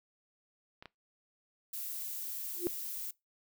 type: clicks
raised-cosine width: 0.3 ms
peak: -32 / -30 dBFS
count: 2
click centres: 0.825 / 0.857 s
type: noise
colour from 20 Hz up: violet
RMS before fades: -40 dBFS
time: 1.73-3.11 s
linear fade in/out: 5 ms
type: tone with exponential growth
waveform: sine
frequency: 349.2 Hz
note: F4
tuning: in tune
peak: -25 dBFS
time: 2.55-2.67 s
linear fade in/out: 0 ms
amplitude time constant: 25 ms
effects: noise-tail reverb RT60 0.2 s tail -23 dB re dry